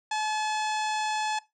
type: harmonic tone with a mistuned harmonic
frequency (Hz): 859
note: A5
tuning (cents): -42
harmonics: 1 / 2 / 3 / 4 / 5 / 6 / 7 / 8 / 9 / 10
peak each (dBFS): -28 / -34 / -38 / -40 / -42 / -44 / -45 / -46 / -47 / -48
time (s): 0.11-1.39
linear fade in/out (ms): 5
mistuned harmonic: 9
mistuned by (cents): -57
effects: noise-tail reverb RT60 0.2 s tail -19 dB re dry